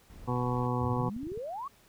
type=noise; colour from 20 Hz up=brown; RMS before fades=-47 dBFS; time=0.1-0.67 s; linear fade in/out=0 ms
type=harmonic tone; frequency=123.47 Hz; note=B2; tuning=in tune; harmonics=1 / 2 / 3 / 4 / 6 / 7 / 8 / 9; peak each=-31 / -34 / -39 / -37 / -41 / -38 / -38 / -39 dBFS; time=0.27-1.1 s; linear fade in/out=20 ms
type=exponential sweep; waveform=sine; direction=up; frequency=77.4 to 1174.7 Hz; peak=-35 dBFS; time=0.81-1.68 s; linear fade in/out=5 ms
type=clicks; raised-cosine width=5 ms; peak=-32 dBFS; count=10; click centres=0.85 / 0.931 / 0.967 / 1.013 / 1.089 / 1.165 / 1.232 / 1.27 / 1.319 / 1.375 s
effects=pink hiss -62 dBFS RMS until 1.88 s